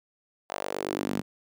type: tone with high-pass filter sweep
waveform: sawtooth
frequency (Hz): 49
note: G1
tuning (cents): 0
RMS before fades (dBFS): -32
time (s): 0.49-1.22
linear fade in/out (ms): 20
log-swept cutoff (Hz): 730 to 200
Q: 2.5
effects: none